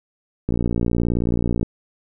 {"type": "click train", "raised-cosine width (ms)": 3, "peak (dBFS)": -8, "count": 68, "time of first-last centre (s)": [0.49, 1.629], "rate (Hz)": 58.8, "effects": []}